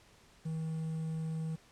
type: tone with quantisation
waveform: triangle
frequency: 160 Hz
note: D#3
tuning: 49 cents sharp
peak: -32 dBFS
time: 0.45-1.56 s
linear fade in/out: 10 ms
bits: 10
effects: pink hiss -62 dBFS RMS until 1.71 s + low-pass 9000 Hz 12 dB/octave